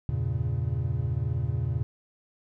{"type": "chord", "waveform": "triangle", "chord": "E diminished seventh", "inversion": "none", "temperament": "equal", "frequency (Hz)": [82.41, 98, 116.54, 138.59], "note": ["E2", "G2", "Bb2", "Db3"], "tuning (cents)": [0, 0, 0, 0], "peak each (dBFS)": [-30, -33, -27, -29], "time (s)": [0.09, 1.83], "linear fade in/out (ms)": 0, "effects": []}